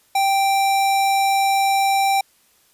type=tone; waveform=square; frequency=784 Hz; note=G5; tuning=in tune; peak=-16 dBFS; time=0.15-2.21 s; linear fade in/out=5 ms; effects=white hiss -58 dBFS RMS until 2.73 s + resampled to 32000 Hz

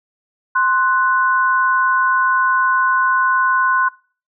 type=tone pair together; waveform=sine; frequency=1046.5 / 1486 Hz; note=C6 / F#6; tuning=0 / +7 cents; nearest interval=tritone; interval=607 cents; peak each=-15 dBFS; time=0.55-3.89 s; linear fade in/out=10 ms; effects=noise-tail reverb RT60 0.4 s tail -23 dB re dry

